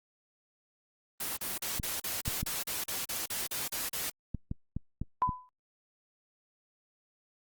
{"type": "noise bursts", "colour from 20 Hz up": "white", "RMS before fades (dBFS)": -35, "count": 14, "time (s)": [1.2, 4.1], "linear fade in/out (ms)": 5, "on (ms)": 170, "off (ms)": 40}
{"type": "clicks", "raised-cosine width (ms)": 5, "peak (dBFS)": -21, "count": 8, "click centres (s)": [1.798, 2.279, 2.43, 4.347, 4.514, 4.766, 5.016, 5.292]}
{"type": "tone with exponential decay", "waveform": "sine", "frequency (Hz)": 1003, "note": "B5", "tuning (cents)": 26, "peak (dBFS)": -21, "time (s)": [5.22, 5.49], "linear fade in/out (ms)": 0, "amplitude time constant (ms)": 57}
{"effects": ["Opus 24 kbps"]}